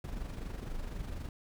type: noise with amplitude modulation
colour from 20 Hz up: brown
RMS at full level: -37 dBFS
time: 0.04-1.29 s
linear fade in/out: 2 ms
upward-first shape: sine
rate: 24.1 Hz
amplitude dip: 55%
effects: none